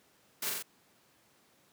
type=noise with echo; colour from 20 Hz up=white; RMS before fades=-35 dBFS; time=0.42-0.5 s; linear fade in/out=5 ms; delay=42 ms; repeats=3; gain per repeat=-2 dB; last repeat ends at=0.626 s; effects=pink hiss -66 dBFS RMS until 1.72 s + high-pass 150 Hz 12 dB/octave